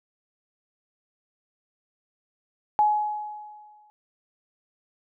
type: tone with exponential decay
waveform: sine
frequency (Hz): 843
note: G#5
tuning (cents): +26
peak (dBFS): -15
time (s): 2.79-3.9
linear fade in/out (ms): 0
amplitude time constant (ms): 240
effects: none